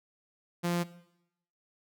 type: tone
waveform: sawtooth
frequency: 173.5 Hz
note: F3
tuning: 11 cents flat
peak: -24 dBFS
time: 0.63-0.84 s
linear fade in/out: 20 ms
effects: noise-tail reverb RT60 0.8 s tail -17 dB re dry